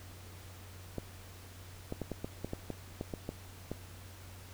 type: clicks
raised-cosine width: 2 ms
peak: -23 dBFS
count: 12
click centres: 0.983 / 1.924 / 2.017 / 2.117 / 2.245 / 2.446 / 2.534 / 2.703 / 3.011 / 3.138 / 3.291 / 3.716 s
effects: added 92 Hz sine -50 dBFS peak until 4.53 s + pink hiss -54 dBFS RMS until 4.53 s